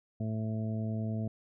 harmonic tone, 110 Hz, A2, in tune, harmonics 1 / 2 / 3 / 4 / 5 / 6, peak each -33 / -35 / -48 / -48 / -51 / -45 dBFS, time 0.2-1.28 s, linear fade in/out 5 ms, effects none

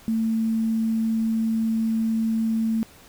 sine tone with quantisation, 223.7 Hz, A3, 29 cents sharp, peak -20 dBFS, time 0.08-2.83 s, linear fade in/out 0 ms, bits 8, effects pink hiss -50 dBFS RMS until 3.08 s

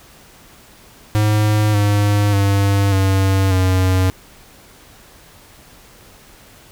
square tone with pitch steps, 106.2 / 102.76 / 99.43 / 96.21 / 93.1 Hz, G#2 / G#2 / G2 / G2 / F#2, +39 / -18 / +25 / -32 / +11 cents, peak -13 dBFS, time 1.15-4.1 s, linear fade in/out 0 ms, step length 590 ms, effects pink hiss -45 dBFS RMS until 6.71 s

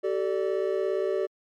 triangle chord, G suspended second, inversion none, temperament equal with one note detuned, 382.6 / 440 / 587.3 Hz, G4 / A4 / D5, -42 / 0 / 0 cents, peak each -25 / -28 / -28 dBFS, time 0.03-1.27 s, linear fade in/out 20 ms, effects MP3 96 kbps

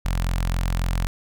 sawtooth tone with notch filter, 43.65 Hz, F1, in tune, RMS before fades -23 dBFS, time 0.05-1.07 s, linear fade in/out 0 ms, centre 370 Hz, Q 0.67, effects none

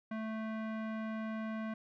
square tone with low-pass filter, 220 Hz, A3, in tune, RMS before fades -39 dBFS, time 0.11-1.74 s, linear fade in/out 5 ms, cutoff 1800 Hz, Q 1.4, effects none

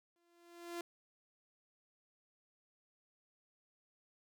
sawtooth tone with exponential growth, 343.7 Hz, F4, 28 cents flat, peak -35 dBFS, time 0.16-0.81 s, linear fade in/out 1 ms, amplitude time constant 140 ms, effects none

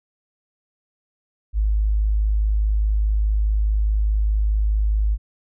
sine tone, 52.4 Hz, G#1, 16 cents sharp, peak -16 dBFS, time 1.53-5.18 s, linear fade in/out 50 ms, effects none

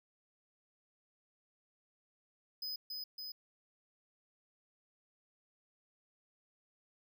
square tone with echo, 5020 Hz, D#8, 15 cents sharp, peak -39 dBFS, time 2.62-2.76 s, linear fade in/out 5 ms, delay 280 ms, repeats 2, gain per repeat -2 dB, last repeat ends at 3.32 s, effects none

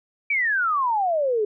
sine exponential sweep, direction down, 2349 to 406.4 Hz, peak -19 dBFS, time 0.3-1.45 s, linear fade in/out 5 ms, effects none

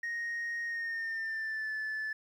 sine tone with pitch glide, 1867 to 1742 Hz, A#6 to A6, +2 to -18 cents, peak -31 dBFS, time 0.03-2.13 s, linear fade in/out 5 ms, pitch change -120 cents, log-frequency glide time 0.65-1.72 s, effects tanh soft clip ceiling -32 dBFS + 11-bit

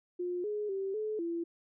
sine tone with pitch steps, 355.9 / 419.1 / 388.1 / 429.8 / 337.9 Hz, F4 / G#4 / G4 / A4 / E4, +33 / +16 / -17 / -41 / +43 cents, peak -32 dBFS, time 0.19-1.44 s, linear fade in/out 10 ms, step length 250 ms, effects none

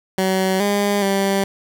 15% pulse tone with pitch steps, 189 / 203.1 / 196.1 Hz, F#3 / G#3 / G3, +37 / -38 / +1 cents, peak -10 dBFS, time 0.18-1.44 s, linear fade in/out 2 ms, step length 420 ms, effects none

